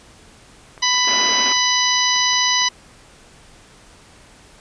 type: clicks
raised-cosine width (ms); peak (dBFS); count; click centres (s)
0.5; -23; 11; 0.778 / 0.943 / 0.981 / 1.05 / 1.124 / 1.37 / 1.416 / 1.568 / 2.162 / 2.333 / 2.619
type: harmonic tone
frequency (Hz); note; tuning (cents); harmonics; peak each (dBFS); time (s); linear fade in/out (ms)
994; B5; +11; 1 / 2 / 3 / 4 / 5 / 6; -22 / -22 / -22 / -22 / -22 / -22; 0.82-2.69; 10
type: band-pass noise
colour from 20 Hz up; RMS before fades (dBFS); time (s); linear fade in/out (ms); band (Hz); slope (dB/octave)
pink; -29; 1.07-1.53; 5; 210 to 3400; 96
effects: pink hiss -47 dBFS RMS until 4.6 s + resampled to 22050 Hz